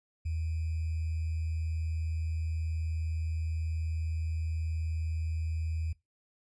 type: tone with sample-and-hold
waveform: sine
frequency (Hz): 80.5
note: E2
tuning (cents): -41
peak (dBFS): -30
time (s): 0.25-5.93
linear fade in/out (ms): 10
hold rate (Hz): 2450
effects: noise-tail reverb RT60 0.2 s tail -21 dB re dry + resampled to 22050 Hz